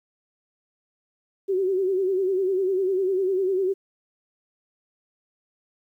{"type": "tone with vibrato", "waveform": "sine", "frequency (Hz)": 379, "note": "F#4", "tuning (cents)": 42, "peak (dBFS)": -20, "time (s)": [1.48, 3.74], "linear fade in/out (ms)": 20, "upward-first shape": "sine", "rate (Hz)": 10, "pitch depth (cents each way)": 75, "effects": ["10-bit"]}